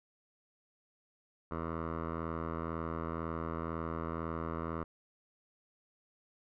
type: tone with low-pass filter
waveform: 10% pulse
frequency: 82 Hz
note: E2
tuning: 9 cents flat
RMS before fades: -38 dBFS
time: 1.51-4.84 s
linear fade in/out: 5 ms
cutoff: 1200 Hz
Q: 2.6
effects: none